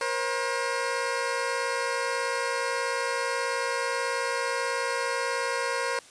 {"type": "tone pair together", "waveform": "15% pulse", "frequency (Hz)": [476.6, 535], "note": ["A#4", "C5"], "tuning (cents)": [38, 38], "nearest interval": "major second", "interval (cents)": 200, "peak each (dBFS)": -23, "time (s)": [0.01, 5.99], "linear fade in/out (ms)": 2, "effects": ["white hiss -51 dBFS RMS until 6.1 s", "resampled to 22050 Hz"]}